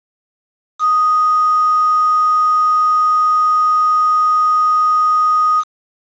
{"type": "tone with quantisation", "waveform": "sine", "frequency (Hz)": 1244.5, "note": "D#6", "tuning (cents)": 0, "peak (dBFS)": -10, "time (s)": [0.79, 5.64], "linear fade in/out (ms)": 50, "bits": 5, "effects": ["resampled to 16000 Hz"]}